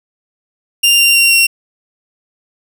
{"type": "tone with pitch steps", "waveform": "sawtooth", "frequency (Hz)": [2792, 2774, 2757, 2739], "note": ["F7", "F7", "F7", "F7"], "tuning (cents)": [-1, -12, -23, -34], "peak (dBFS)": -4, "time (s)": [0.83, 1.47], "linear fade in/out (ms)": 10, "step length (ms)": 160, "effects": []}